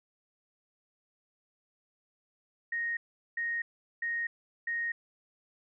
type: tone bursts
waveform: sine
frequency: 1864.7 Hz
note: A#6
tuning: in tune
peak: -30 dBFS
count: 4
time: 2.72-4.92 s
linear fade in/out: 5 ms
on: 250 ms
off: 400 ms
effects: none